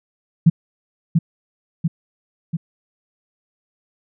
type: tone with echo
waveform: sine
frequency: 164.81 Hz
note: E3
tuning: in tune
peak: -6 dBFS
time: 0.46-0.5 s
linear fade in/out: 10 ms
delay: 690 ms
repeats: 3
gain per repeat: -4 dB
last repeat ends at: 2.57 s
effects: none